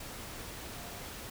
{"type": "tone in noise", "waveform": "sine", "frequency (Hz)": 698.5, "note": "F5", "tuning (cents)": 0, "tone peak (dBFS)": -53, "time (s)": [0.76, 1], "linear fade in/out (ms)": 5, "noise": "pink", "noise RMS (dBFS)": -44, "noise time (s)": [0, 1.3], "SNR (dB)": -12, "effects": []}